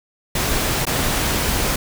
pink noise with dropouts, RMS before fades -20 dBFS, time 0.35-1.76 s, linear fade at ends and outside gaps 5 ms, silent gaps 0.853-0.867 s, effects none

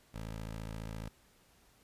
15% pulse tone, 54.6 Hz, A1, 13 cents flat, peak -34 dBFS, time 0.14-1.09 s, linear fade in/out 5 ms, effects pink hiss -66 dBFS RMS until 1.83 s + resampled to 32000 Hz

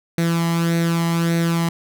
sawtooth tone with flanger, 167.8 Hz, E3, 31 cents sharp, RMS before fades -19 dBFS, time 0.18-1.69 s, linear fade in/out 2 ms, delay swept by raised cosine 0.49 to 1 ms, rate 1.7 Hz, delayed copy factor +0.6, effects none

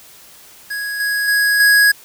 square tone with level steps, 1661.2 Hz, G#6, in tune, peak -22 / -17 / -13 / -9 dBFS, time 0.7-1.92 s, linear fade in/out 10 ms, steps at 1 / 1.28 / 1.6 s, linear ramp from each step 2 ms, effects white hiss -43 dBFS RMS until 2.04 s

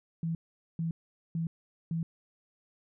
sine tone bursts, 164.81 Hz, E3, in tune, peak -29 dBFS, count 4, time 0.23-2.03 s, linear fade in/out 2 ms, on 120 ms, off 440 ms, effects none

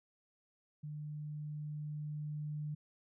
sine tone with level ramp, 150 Hz, D3, 37 cents sharp, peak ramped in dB -41 to -37 dBFS, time 0.83-2.75 s, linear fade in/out 10 ms, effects none

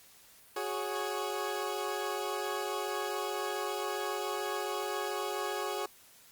20% pulse chord, F# suspended second, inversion none, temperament equal with one note detuned, 368.1 / 415.3 / 554.4 Hz, F#4 / G#4 / C#5, -9 / 0 / 0 cents, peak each -33 / -31 / -35 dBFS, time 0.56-5.86 s, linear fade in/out 5 ms, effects white hiss -58 dBFS RMS until 6.31 s + Opus 48 kbps

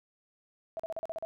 sine tone bursts, 654 Hz, E5, 14 cents flat, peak -33 dBFS, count 8, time 0.77-1.25 s, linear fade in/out 0 ms, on 25 ms, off 40 ms, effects none

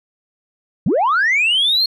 sine linear sweep, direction up, 127.4 to 4330 Hz, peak -11 dBFS, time 0.86-1.86 s, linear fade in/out 5 ms, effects tanh soft clip ceiling -10 dBFS

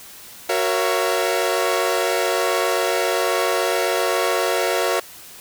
sawtooth chord, F# dominant seventh, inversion none, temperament equal with one note detuned, 370 / 466.2 / 554.4 / 672.7 Hz, F#4 / A#4 / C#5 / E5, 0 / 0 / 0 / +35 cents, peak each -20 dBFS, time 0.49-5 s, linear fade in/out 5 ms, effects white hiss -41 dBFS RMS until 5.4 s

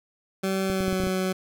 20% pulse tone with pitch glide, 191.6 to 187.01 Hz, G3 to F#3, -39 to +19 cents, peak -19 dBFS, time 0.43-1.33 s, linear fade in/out 10 ms, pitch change -42 cents, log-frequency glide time 0.65-0.98 s
clicks, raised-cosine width 3 ms, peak -18 dBFS, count 7, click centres 0.7 / 0.806 / 0.881 / 0.928 / 1.002 / 1.037 / 1.07 s
effects none

